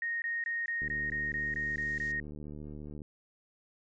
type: tone bursts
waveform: sine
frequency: 1860 Hz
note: A#6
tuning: 4 cents flat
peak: -31 dBFS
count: 10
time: 0.02-2.2 s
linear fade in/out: 2 ms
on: 200 ms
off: 20 ms
type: noise with exponential growth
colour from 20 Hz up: violet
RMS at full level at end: -44 dBFS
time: 0.28-2.12 s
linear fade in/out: 5 ms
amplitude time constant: 400 ms
type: click train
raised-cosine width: 3 ms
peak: -32 dBFS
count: 165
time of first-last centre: 0.82-3.018 s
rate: 74.6 Hz
effects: resampled to 16000 Hz